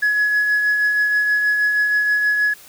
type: tone with tremolo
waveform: sine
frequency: 1688 Hz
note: G#6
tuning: 28 cents sharp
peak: -11 dBFS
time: 0.02-2.54 s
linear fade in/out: 10 ms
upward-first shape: triangle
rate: 6.3 Hz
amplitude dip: 45%
effects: tanh soft clip ceiling -12 dBFS + white hiss -44 dBFS RMS until 2.68 s